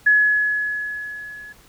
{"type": "tone with level ramp", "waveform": "sine", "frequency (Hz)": 1695, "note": "G#6", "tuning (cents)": 35, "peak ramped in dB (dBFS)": [-10, -36], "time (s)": [0.06, 1.53], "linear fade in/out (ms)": 10, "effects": ["pink hiss -51 dBFS RMS until 1.68 s"]}